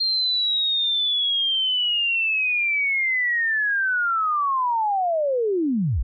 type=linear sweep; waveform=sine; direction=down; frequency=4209 to 40.31 Hz; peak=-19 dBFS; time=0-6.03 s; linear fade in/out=10 ms; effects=none